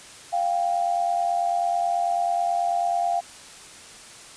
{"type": "tone pair together", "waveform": "sine", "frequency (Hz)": [698.5, 787.7], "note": ["F5", "G5"], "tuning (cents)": [0, 8], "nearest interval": "major second", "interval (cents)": 208, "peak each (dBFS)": [-22, -26], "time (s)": [0.32, 3.21], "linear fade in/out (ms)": 20, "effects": ["white hiss -44 dBFS RMS until 4.36 s", "resampled to 22050 Hz"]}